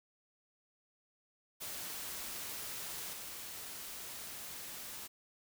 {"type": "noise with level steps", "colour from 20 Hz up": "white", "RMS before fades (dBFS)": [-43, -46], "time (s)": [1.6, 5.08], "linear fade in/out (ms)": 20, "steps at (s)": 3.13, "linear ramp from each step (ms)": 2, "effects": []}